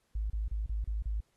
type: tone bursts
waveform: sine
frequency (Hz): 53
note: G#1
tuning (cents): +36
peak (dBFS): -30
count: 6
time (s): 0.15-1.205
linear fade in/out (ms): 5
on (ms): 150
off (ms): 31
effects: pink hiss -75 dBFS RMS until 1.36 s + AAC 32 kbps